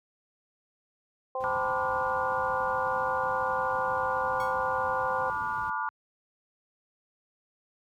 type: harmonic tone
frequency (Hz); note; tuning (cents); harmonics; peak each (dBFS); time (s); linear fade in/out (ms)
260; C4; -11; 2 / 3 / 4; -32 / -34 / -35; 1.35-5.3; 2
type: noise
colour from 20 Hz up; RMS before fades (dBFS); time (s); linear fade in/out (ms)
brown; -42; 1.4-5.7; 5
type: chord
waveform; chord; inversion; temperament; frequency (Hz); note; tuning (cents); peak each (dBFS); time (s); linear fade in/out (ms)
sine; B half-diminished seventh; third; equal with one note detuned; 880 / 987.8 / 1174.7 / 1432.9; A5 / B5 / D6 / F6; 0 / 0 / 0 / +44; -34; 1.44-5.89; 0
type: tone with exponential decay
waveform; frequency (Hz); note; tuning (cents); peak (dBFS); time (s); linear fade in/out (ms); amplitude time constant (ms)
sawtooth; 1107; C#6; -3; -34; 4.4-4.65; 1; 54
effects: high-pass 80 Hz 12 dB/octave